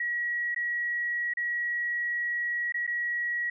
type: tone with dropouts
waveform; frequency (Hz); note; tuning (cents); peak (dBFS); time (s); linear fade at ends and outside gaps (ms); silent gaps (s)
sine; 1915; A#6; +46; -27; 0-3.5; 5; 0.547-0.561 / 1.337-1.37 / 2.723-2.742 / 2.867-2.875
effects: none